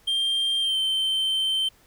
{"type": "tone with pitch glide", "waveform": "triangle", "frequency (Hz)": [3180, 3107], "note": ["G7", "G7"], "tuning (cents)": [24, -16], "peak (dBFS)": -20, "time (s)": [0.07, 1.69], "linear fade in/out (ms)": 10, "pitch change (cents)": -40, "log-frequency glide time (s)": [0.6, 0.77], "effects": ["pink hiss -58 dBFS RMS until 1.86 s"]}